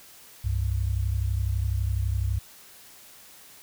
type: tone pair together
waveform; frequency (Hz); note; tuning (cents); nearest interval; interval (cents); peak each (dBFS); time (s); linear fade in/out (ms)
sine; 66.01 / 98; C2 / G2; +16 / 0; perfect fifth; 684; -26; 0.44-2.39; 10
effects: white hiss -50 dBFS RMS until 3.62 s